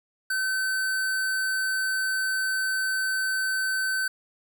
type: tone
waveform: square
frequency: 1530 Hz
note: G6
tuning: 42 cents flat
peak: -25 dBFS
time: 0.3-4.08 s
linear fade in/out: 5 ms
effects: 9-bit